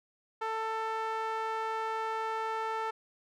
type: tone with band-pass filter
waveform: sawtooth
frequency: 444 Hz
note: A4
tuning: 16 cents sharp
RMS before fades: -34 dBFS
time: 0.41-2.91 s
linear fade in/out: 10 ms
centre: 1100 Hz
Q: 1.8
effects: none